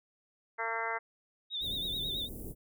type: harmonic tone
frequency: 227.2 Hz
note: A#3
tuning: 44 cents flat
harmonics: 2 / 3 / 4 / 5 / 6 / 7 / 8 / 9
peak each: -42 / -41 / -38 / -42 / -40 / -40 / -43 / -39 dBFS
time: 0.58-0.99 s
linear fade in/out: 20 ms
type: tone with vibrato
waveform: sine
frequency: 3659 Hz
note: A#7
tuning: 33 cents flat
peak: -33 dBFS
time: 1.5-2.29 s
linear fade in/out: 50 ms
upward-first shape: sine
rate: 9.2 Hz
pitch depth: 76 cents each way
type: band-stop noise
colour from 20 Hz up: pink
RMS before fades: -43 dBFS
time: 1.6-2.55 s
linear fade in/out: 50 ms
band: 480 to 11000 Hz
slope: 24 dB/octave
effects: none